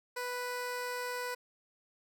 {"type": "tone", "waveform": "15% pulse", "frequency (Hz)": 493.9, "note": "B4", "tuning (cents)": 0, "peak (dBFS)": -29, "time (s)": [0.16, 1.35], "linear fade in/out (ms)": 10, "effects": []}